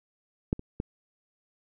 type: clicks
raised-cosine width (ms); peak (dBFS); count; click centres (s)
3; -12 / -26 / -17; 3; 0.529 / 0.594 / 0.801
effects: none